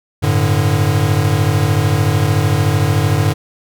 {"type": "chord", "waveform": "square", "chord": "G suspended second", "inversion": "none", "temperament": "equal with one note detuned", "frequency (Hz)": [96.59, 110, 146.83], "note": ["G2", "A2", "D3"], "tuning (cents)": [-25, 0, 0], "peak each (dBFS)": -17, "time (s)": [0.22, 3.34], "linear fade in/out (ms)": 20, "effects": []}